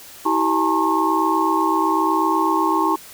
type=tone cluster; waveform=sine; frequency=323.8 / 384.8 / 846 / 914 / 1080 Hz; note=E4 / G4 / G#5 / A#5 / C#6; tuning=-31 / -32 / +32 / -34 / -45 cents; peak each=-21 / -25 / -25 / -22 / -20 dBFS; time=0.25-2.96 s; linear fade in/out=10 ms; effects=white hiss -41 dBFS RMS until 3.13 s